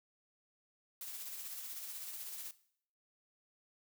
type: noise with tremolo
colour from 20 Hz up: blue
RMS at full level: -44 dBFS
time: 1.01-2.51 s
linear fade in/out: 2 ms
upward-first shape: sine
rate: 16 Hz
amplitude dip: 35%
effects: noise-tail reverb RT60 0.6 s tail -17 dB re dry